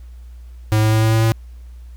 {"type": "tone with pitch steps", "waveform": "square", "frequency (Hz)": [108.2, 109.08, 109.96, 110.86, 111.76, 112.66], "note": ["A2", "A2", "A2", "A2", "A2", "A2"], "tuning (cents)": [-29, -15, -1, 13, 27, 41], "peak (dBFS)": -13, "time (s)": [0.72, 1.32], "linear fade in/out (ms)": 0, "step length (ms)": 100, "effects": ["added 60 Hz sine -34 dBFS peak until 1.96 s", "pink hiss -58 dBFS RMS until 1.96 s"]}